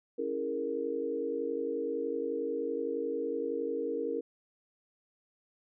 sine chord, A# half-diminished seventh, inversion first, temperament equal, 277.2 / 329.6 / 415.3 / 466.2 Hz, C#4 / E4 / G#4 / A#4, 0 / 0 / 0 / 0 cents, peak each -39 / -39 / -38 / -33 dBFS, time 0.18-4.21 s, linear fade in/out 10 ms, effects none

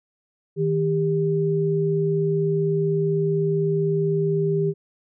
sine tone pair together, 157.91 / 397.9 Hz, D#3 / G4, +26 / +26 cents, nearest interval octave + major third, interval 1600 cents, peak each -22 / -21 dBFS, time 0.56-4.74 s, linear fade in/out 50 ms, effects none

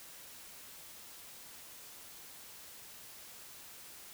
silence, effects white hiss -52 dBFS RMS until 4.13 s

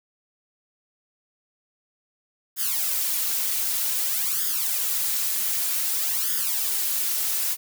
blue noise with flanger, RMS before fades -25 dBFS, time 2.56-7.57 s, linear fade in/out 50 ms, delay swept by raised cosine 0.59 to 4.69 ms, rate 0.53 Hz, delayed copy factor +1, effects none

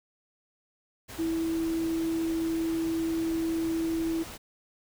sine tone in noise, 327.4 Hz, E4, 12 cents flat, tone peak -26 dBFS, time 1.18-4.24 s, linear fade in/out 20 ms, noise pink, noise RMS -42 dBFS, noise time 1.08-4.38 s, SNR +13 dB, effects none

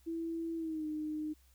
sine tone with pitch glide, 330.3 to 306.4 Hz, E4 to D#4, +4 to -27 cents, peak -35 dBFS, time 0.06-1.34 s, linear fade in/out 20 ms, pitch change -131 cents, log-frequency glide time 0.56-0.86 s, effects added 64 Hz sine -63 dBFS peak until 1.54 s + white hiss -70 dBFS RMS until 1.54 s

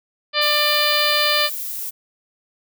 harmonic tone, 595 Hz, D5, 22 cents sharp, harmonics 1 / 2 / 3 / 4 / 5 / 6 / 7 / 8, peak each -24 / -24 / -24 / -24 / -24 / -24 / -24 / -24 dBFS, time 0.33-1.5 s, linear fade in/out 50 ms
violet noise, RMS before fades -28 dBFS, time 0.41-1.91 s, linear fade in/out 20 ms
effects none

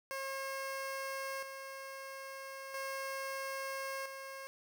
15% pulse tone with tremolo, 539 Hz, C#5, 49 cents flat, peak -32 dBFS, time 0.11-4.47 s, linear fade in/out 0 ms, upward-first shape square, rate 0.38 Hz, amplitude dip 50%, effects none

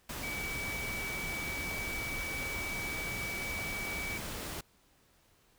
sine tone in noise, 2286 Hz, D7, 47 cents flat, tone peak -37 dBFS, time 0.23-4.18 s, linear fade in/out 5 ms, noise pink, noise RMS -40 dBFS, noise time 0.09-4.61 s, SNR 0 dB, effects pink hiss -67 dBFS RMS until 5.58 s

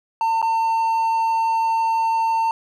triangle tone with dropouts, 903 Hz, A5, 45 cents sharp, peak -15 dBFS, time 0.21-2.51 s, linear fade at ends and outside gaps 1 ms, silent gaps 0.417-0.426 s, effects none

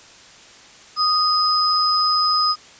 sine tone pair together, 1244.5 / 5039 Hz, D#6 / D#8, 0 / +21 cents, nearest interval 2 octaves, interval 2421 cents, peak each -18 dBFS, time 0.96-2.56 s, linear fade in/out 50 ms, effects white hiss -45 dBFS RMS until 2.79 s + resampled to 16000 Hz

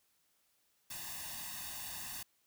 white noise with comb filter, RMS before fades -44 dBFS, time 0.9-2.23 s, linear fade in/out 5 ms, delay 1.1 ms, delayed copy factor +1, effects white hiss -75 dBFS RMS until 2.46 s

